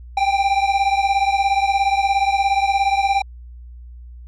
square beating tone pair, 784 / 801 Hz, G5 / G5, 0 / +37 cents, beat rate 17 Hz, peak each -18 / -20 dBFS, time 0.17-3.22 s, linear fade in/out 5 ms, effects added 60 Hz sine -35 dBFS peak until 4.27 s + low-pass 4000 Hz 12 dB/octave

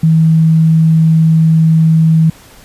sine tone, 160.8 Hz, E3, 43 cents flat, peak -5 dBFS, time 0.03-2.3 s, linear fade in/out 5 ms, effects pink hiss -40 dBFS RMS until 2.64 s + resampled to 32000 Hz

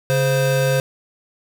square tone pair together, 138.26 / 522 Hz, C#3 / C5, -4 / -4 cents, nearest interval octave + major seventh, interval 2300 cents, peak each -19 dBFS, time 0.1-0.8 s, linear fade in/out 0 ms, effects none

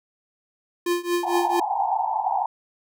square tone with tremolo, 349.2 Hz, F4, in tune, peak -19 dBFS, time 0.86-1.6 s, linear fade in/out 5 ms, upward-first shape triangle, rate 4.4 Hz, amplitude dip 95%
pink band-pass noise, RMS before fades -24 dBFS, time 1.23-2.46 s, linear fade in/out 5 ms, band 740 to 920 Hz, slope 96 dB/octave
effects none

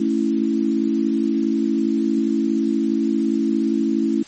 sine chord, A major, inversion none, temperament equal, 220 / 277.2 / 329.6 Hz, A3 / C#4 / E4, 0 / 0 / 0 cents, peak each -21 dBFS, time 0-4.23 s, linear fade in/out 5 ms, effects white hiss -44 dBFS RMS until 4.27 s + MP3 32 kbps

